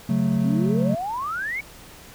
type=chord; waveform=triangle; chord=F# minor; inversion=second; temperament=equal with one note detuned; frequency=138.59 / 184.14 / 220 Hz; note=C#3 / F#3 / A3; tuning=0 / -8 / 0 cents; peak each=-23 / -21 / -20 dBFS; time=0.09-0.95 s; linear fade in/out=5 ms
type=exponential sweep; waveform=sine; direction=up; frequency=247.6 to 2279 Hz; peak=-25 dBFS; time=0.44-1.61 s; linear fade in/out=10 ms
effects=pink hiss -45 dBFS RMS until 2.14 s

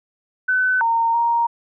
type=tone with pitch steps; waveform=sine; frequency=1510 / 919 / 935 Hz; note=F#6 / A#5 / A#5; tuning=+35 / -25 / +5 cents; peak=-15 dBFS; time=0.48-1.47 s; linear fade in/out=10 ms; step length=330 ms; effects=none

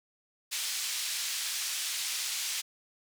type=band-pass noise; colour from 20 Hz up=pink; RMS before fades=-34 dBFS; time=0.51-2.62 s; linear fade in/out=20 ms; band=3200 to 10000 Hz; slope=12 dB/octave; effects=none

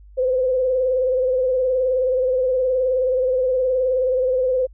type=tone with vibrato; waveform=sine; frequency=512 Hz; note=C5; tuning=38 cents flat; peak=-16 dBFS; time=0.17-4.67 s; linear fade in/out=20 ms; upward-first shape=sine; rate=19 Hz; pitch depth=48 cents each way; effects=added 50 Hz sine -42 dBFS peak until 4.73 s

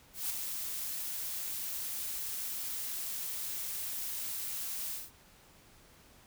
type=noise with ADSR envelope; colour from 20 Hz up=blue; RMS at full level=-33 dBFS; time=0.13-5.11 s; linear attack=170 ms; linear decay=6 ms; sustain=-5 dB; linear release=190 ms; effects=pink hiss -60 dBFS RMS until 6.26 s

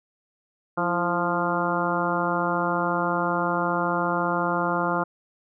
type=harmonic tone with a mistuned harmonic; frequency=174.61 Hz; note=F3; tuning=in tune; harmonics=1 / 2 / 3 / 4 / 5 / 6 / 7 / 8; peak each=-30 / -30 / -30 / -30 / -30 / -30 / -30 / -30 dBFS; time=0.77-5.04 s; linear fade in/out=10 ms; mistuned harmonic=2; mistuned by=-56 cents; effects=none

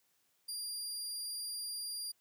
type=tone; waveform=25% pulse; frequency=4793 Hz; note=D8; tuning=34 cents sharp; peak=-34 dBFS; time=0.48-2.12 s; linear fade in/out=10 ms; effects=white hiss -75 dBFS RMS until 2.2 s + high-pass 100 Hz 12 dB/octave

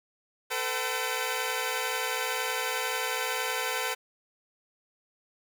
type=tone cluster; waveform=10% pulse; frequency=445 / 507 / 766 / 2350 Hz; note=A4 / B4 / G5 / D7; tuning=+20 / +45 / -40 / +1 cents; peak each=-25 / -24 / -27 / -30 dBFS; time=0.5-3.95 s; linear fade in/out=20 ms; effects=none

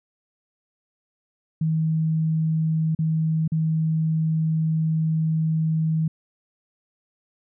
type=tone with dropouts; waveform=sine; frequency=159.3 Hz; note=D#3; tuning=41 cents sharp; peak=-19 dBFS; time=1.61-6.08 s; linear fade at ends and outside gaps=5 ms; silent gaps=2.95-2.989 / 3.478-3.519 s; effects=none

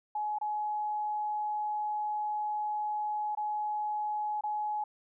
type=tone with dropouts; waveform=sine; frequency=844 Hz; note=G#5; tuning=28 cents sharp; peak=-30 dBFS; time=0.15-4.84 s; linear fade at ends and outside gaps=5 ms; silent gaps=0.386-0.412 / 3.351-3.372 / 4.41-4.436 s; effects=none

